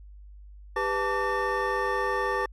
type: tone cluster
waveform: triangle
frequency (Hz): 398.4 / 497.2 / 882 / 1159 / 1810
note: G4 / B4 / A5 / D6 / A6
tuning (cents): +28 / +12 / +4 / -23 / +48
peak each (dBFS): -29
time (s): 0.76-2.46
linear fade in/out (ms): 5
effects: tanh soft clip ceiling -15 dBFS + added 50 Hz sine -44 dBFS peak until 2.52 s